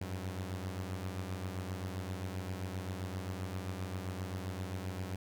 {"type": "beating tone pair", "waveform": "sawtooth", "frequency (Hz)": [91.6, 99.2], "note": ["F#2", "G2"], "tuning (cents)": [-17, 21], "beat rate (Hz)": 7.6, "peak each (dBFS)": [-35, -39], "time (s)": [0.01, 5.16], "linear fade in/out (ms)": 5, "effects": []}